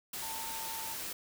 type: tone in noise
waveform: sine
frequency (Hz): 899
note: A5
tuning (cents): +37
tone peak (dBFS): -43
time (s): 0.22-0.94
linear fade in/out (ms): 5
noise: white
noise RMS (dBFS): -40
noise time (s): 0.13-1.13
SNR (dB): -6
effects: none